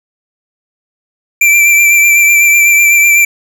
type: tone with vibrato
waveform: square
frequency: 2349 Hz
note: D7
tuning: in tune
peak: -5 dBFS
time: 1.41-3.25 s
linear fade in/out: 5 ms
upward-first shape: sine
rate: 8 Hz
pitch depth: 24 cents each way
effects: none